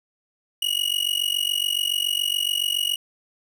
45% pulse tone with amplitude modulation, 2897 Hz, F#7, 37 cents flat, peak -17 dBFS, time 0.62-2.96 s, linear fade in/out 5 ms, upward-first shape sine, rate 47.1 Hz, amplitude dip 95%, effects none

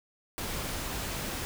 pink noise, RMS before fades -35 dBFS, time 0.38-1.45 s, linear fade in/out 0 ms, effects none

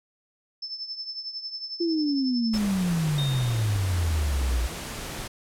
sine tone with tremolo, 5274 Hz, E8, in tune, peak -29 dBFS, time 0.62-2.58 s, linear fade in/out 5 ms, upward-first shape triangle, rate 11 Hz, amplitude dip 75%
sine exponential sweep, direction down, 347.8 to 56.6 Hz, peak -22 dBFS, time 1.8-4.67 s, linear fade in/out 10 ms
pink noise, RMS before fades -35 dBFS, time 2.53-5.28 s, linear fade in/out 10 ms
sine tone with exponential decay, 3681 Hz, A#7, 23 cents flat, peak -29 dBFS, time 3.18-4.1 s, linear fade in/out 5 ms, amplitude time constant 200 ms
effects low-pass 12000 Hz 12 dB/octave

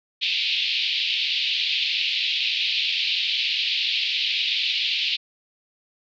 pink band-pass noise, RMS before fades -24 dBFS, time 0.21-5.17 s, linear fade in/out 20 ms, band 2500 to 4300 Hz, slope 48 dB/octave, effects none

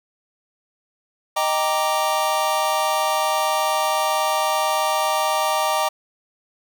square chord, Eb major seventh, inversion none, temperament equal, 622.3 / 784 / 932.3 / 1174.7 Hz, Eb5 / G5 / Bb5 / D6, 0 / 0 / 0 / 0 cents, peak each -25 dBFS, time 1.36-5.89 s, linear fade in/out 10 ms, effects none

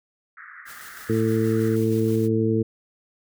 white band-pass noise, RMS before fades -43 dBFS, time 0.37-1.76 s, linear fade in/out 5 ms, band 1200 to 2000 Hz, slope 96 dB/octave
white noise with tremolo, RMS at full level -43 dBFS, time 0.65-2.29 s, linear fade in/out 50 ms, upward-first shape square, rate 6.3 Hz, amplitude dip 30%
harmonic tone, 111.3 Hz, A2, 20 cents sharp, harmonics 1 / 2 / 3 / 4, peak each -24 / -24 / -24 / -24 dBFS, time 1.09-2.63 s, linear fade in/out 10 ms
effects none

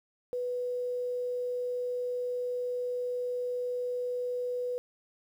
sine tone, 493.9 Hz, B4, in tune, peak -30 dBFS, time 0.33-4.78 s, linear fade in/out 0 ms, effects 10-bit

